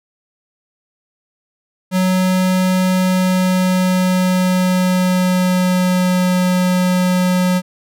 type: tone with pitch glide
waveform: square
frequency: 185 to 182.03 Hz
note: F#3 to F#3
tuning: 0 to -28 cents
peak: -13 dBFS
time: 1.91-7.62 s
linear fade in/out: 50 ms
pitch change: -28 cents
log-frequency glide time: 2.92-6.35 s
effects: none